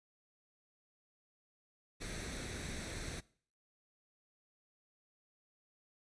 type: noise with comb filter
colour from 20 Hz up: pink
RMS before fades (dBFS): -43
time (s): 2-3.21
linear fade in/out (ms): 20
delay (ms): 0.5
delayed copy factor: +0.55
effects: noise-tail reverb RT60 0.5 s tail -21 dB re dry + resampled to 22050 Hz